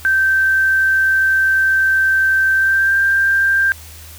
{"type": "tone with pitch glide", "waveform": "sine", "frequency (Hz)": [1557, 1583.3], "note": ["G6", "G6"], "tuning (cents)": [-12, 17], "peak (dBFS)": -11, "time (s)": [0.05, 3.72], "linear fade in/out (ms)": 0, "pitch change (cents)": 29, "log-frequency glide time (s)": [2.53, 2.97], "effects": ["added 79 Hz sine -37 dBFS peak until 4.18 s", "white hiss -39 dBFS RMS until 4.18 s"]}